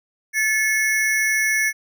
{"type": "ring-modulated tone", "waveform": "square", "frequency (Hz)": 1957, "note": "B6", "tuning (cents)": -16, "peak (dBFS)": -15, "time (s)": [0.33, 1.73], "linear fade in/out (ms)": 50, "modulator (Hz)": 224, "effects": []}